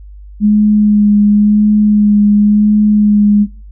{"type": "tone with vibrato", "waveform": "sine", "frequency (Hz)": 208.6, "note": "G#3", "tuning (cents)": 8, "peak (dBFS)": -5, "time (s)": [0.4, 3.47], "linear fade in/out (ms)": 50, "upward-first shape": "sine", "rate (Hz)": 0.94, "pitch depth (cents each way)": 17, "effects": ["noise-tail reverb RT60 0.4 s tail -20 dB re dry", "added 50 Hz sine -30 dBFS peak until 3.71 s"]}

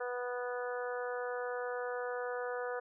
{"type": "harmonic tone", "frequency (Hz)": 246.3, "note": "B3", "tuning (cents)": -5, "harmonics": [2, 3, 4, 5, 6, 7], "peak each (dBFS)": [-37, -44, -47, -46, -44, -49], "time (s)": [0, 2.8], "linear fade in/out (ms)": 10, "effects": []}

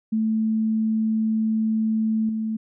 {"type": "tone with level steps", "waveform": "sine", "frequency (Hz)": 220, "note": "A3", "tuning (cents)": 0, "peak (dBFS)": [-19, -23], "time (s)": [0.12, 2.57], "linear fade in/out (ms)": 10, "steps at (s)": 2.29, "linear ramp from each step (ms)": 2, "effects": []}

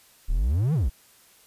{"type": "exponential two-way sweep", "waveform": "triangle", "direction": "up then down", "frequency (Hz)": [30.58, 168.9, 48.19], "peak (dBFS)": -18, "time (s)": [0.28, 0.9], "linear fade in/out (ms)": 20, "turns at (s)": 0.74, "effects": ["white hiss -56 dBFS RMS until 1.46 s", "resampled to 32000 Hz"]}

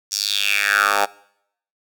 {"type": "tone with high-pass filter sweep", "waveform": "10% pulse", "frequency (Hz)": 101.6, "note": "G#2", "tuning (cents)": -38, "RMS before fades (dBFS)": -19, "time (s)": [0.11, 1.06], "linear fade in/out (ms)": 20, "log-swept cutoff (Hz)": [5800, 810], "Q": 4.6, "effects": ["noise-tail reverb RT60 0.7 s tail -22 dB re dry"]}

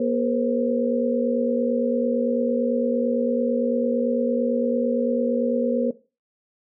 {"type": "tone cluster", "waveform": "sine", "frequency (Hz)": [239.7, 419.2, 482.1, 531], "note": ["A#3", "G#4", "B4", "C5"], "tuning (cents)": [48, 16, -42, 25], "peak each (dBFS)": [-23, -31, -25, -25], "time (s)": [0, 5.91], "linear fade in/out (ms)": 5, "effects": ["noise-tail reverb RT60 0.3 s tail -17 dB re dry"]}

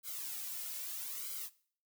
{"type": "noise with flanger", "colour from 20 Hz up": "blue", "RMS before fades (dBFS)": -42, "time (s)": [0.03, 1.5], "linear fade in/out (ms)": 50, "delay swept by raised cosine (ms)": [1.1, 2.6], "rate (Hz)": 0.79, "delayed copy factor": -0.9, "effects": ["noise-tail reverb RT60 0.5 s tail -19 dB re dry"]}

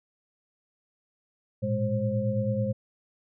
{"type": "tone cluster", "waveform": "sine", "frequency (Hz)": [108.6, 117.7, 206.5, 531], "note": ["A2", "A#2", "G#3", "C5"], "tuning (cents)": [-22, 17, -10, 25], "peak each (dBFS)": -30, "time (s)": [1.62, 2.73], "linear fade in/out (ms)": 20, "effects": []}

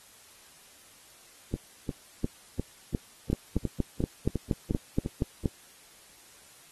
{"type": "two click trains", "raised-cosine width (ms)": 3, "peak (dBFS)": [-12, -15], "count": [10, 11], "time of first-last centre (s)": [[3.33, 5.458], [1.54, 5.061]], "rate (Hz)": [4.23, 2.84], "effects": ["white hiss -55 dBFS RMS until 6.71 s", "AAC 32 kbps"]}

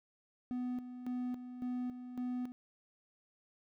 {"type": "tone with tremolo", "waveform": "triangle", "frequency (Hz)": 248.8, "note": "B3", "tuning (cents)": 13, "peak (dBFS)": -33, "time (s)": [0.51, 2.52], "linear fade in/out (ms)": 0, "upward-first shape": "square", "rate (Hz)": 1.8, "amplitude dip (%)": 65, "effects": []}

